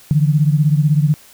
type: beating tone pair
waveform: sine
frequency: 146.4 / 162.4 Hz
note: D3 / E3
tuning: -5 / -26 cents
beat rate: 16 Hz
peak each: -12 / -16 dBFS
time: 0.11-1.14 s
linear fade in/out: 0 ms
effects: white hiss -45 dBFS RMS until 1.33 s